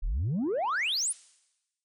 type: exponential sweep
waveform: sine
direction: up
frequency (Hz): 31.17 to 10548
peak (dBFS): -24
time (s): 0.02-1.13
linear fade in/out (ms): 20
effects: noise-tail reverb RT60 1.0 s tail -24 dB re dry + tanh soft clip ceiling -25 dBFS